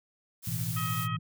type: noise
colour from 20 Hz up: blue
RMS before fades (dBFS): -38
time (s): 0.42-1.08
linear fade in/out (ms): 50
type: chord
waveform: sine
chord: A suspended second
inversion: none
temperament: equal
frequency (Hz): 110 / 123.47 / 164.81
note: A2 / B2 / E3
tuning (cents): 0 / 0 / 0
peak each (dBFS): -35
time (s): 0.47-1.19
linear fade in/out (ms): 5
type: harmonic tone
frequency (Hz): 634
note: D#5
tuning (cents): +32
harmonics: 2 / 3 / 4 / 5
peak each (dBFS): -34 / -44 / -44 / -43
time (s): 0.76-1.17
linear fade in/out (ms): 10
effects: none